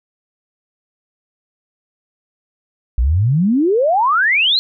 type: exponential sweep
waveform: sine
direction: up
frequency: 54.8 to 4267 Hz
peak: -11 dBFS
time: 2.98-4.59 s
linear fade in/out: 0 ms
effects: none